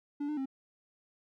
triangle tone with pitch steps, 289 / 300.7 / 267.7 Hz, D4 / D4 / C4, -28 / +41 / +40 cents, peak -30 dBFS, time 0.2-0.458 s, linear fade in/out 10 ms, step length 86 ms, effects none

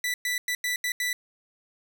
sawtooth tone bursts at uneven times, 1975.5 Hz, B6, in tune, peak -22 dBFS, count 6, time 0.04-0.14 / 0.25-0.38 / 0.48-0.55 / 0.64-0.76 / 0.84-0.92 / 1-1.13 s, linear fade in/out 2 ms, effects none

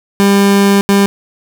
30% pulse tone bursts at uneven times, 199.3 Hz, G3, 29 cents sharp, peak -4 dBFS, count 2, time 0.2-0.81 / 0.89-1.06 s, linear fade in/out 0 ms, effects none

